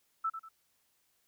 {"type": "tone with echo", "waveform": "sine", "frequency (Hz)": 1318.5, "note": "E6", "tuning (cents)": 0, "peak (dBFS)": -29, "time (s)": [0.24, 0.3], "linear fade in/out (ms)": 10, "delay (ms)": 95, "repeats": 2, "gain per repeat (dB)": -9, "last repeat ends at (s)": 0.49, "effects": ["white hiss -74 dBFS RMS until 1.27 s"]}